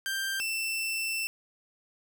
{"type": "tone pair in turn", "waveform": "sawtooth", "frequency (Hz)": [1578, 2673], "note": ["G6", "E7"], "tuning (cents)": [11, 23], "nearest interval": "major sixth", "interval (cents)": 912, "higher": "second", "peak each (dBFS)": -26, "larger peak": "neither", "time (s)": [[0.06, 0.4], [0.4, 1.27]], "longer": "second", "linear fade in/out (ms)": 0, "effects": []}